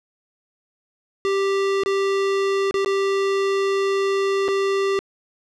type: tone with dropouts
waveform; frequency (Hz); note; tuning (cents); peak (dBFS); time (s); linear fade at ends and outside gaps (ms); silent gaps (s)
square; 392.4; G4; +2; -19; 1.25-4.99; 0; 1.835-1.86 / 2.71-2.742 / 2.847-2.86 / 4.481-4.486
effects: low-pass 5000 Hz 12 dB/octave